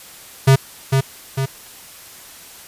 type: tone with echo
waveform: square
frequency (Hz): 134.6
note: C3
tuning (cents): +49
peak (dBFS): -8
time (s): 0.47-0.56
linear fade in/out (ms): 10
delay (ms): 450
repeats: 2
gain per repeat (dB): -5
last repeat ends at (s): 1.46
effects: white hiss -40 dBFS RMS until 2.67 s + resampled to 32000 Hz